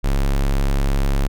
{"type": "tone", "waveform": "square", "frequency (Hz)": 34.39, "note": "C#1", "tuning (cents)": -13, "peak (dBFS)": -16, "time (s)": [0.03, 1.28], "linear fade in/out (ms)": 20, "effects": []}